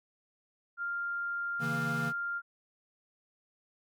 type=tone; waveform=sine; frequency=1396.9 Hz; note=F6; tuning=in tune; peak=-32 dBFS; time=0.77-2.42 s; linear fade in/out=50 ms
type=chord; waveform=square; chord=A# diminished; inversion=first; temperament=equal with one note detuned; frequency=138.59 / 163.39 / 233.1 Hz; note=C#3 / E3 / A#3; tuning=0 / -15 / 0 cents; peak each=-38 dBFS; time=1.59-2.13 s; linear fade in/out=50 ms
effects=none